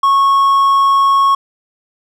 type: tone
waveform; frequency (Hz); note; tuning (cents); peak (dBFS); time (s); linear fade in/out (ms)
triangle; 1100; C#6; -14; -6; 0.03-1.35; 5
effects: none